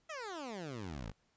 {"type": "exponential sweep", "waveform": "15% pulse", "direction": "down", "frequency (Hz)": [665, 47.63], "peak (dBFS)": -35, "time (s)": [0.09, 1.12], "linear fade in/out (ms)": 10, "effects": ["pink hiss -75 dBFS RMS until 1.36 s", "resampled to 16000 Hz"]}